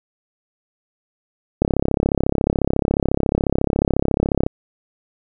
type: click train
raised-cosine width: 2 ms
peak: -3 dBFS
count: 98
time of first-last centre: 1.62-4.465 s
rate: 34.1 Hz
effects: none